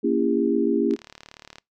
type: chord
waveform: sine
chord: A# diminished seventh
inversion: none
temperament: just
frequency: 233.1 / 279.7 / 335.6 / 402.8 Hz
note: A#3 / C#4 / E4 / G4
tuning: 0 / +16 / +31 / +47 cents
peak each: -24 dBFS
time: 0.03-0.96 s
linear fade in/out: 20 ms
type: click train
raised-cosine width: 0.2 ms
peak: -24 dBFS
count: 26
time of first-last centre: 0.91-1.584 s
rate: 37.1 Hz
effects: noise-tail reverb RT60 0.2 s tail -25 dB re dry